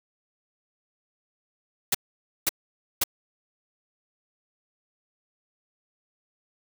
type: noise bursts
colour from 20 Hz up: white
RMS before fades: -22 dBFS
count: 3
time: 1.92-3.038 s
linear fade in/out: 5 ms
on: 26 ms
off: 520 ms
effects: none